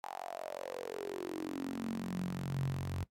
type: tone with high-pass filter sweep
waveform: sawtooth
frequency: 45.53 Hz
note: F#1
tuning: 27 cents flat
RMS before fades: -39 dBFS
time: 0.03-3.04 s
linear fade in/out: 10 ms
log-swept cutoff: 840 to 100 Hz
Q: 7.7
effects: noise-tail reverb RT60 0.1 s tail -17 dB re dry + AAC 48 kbps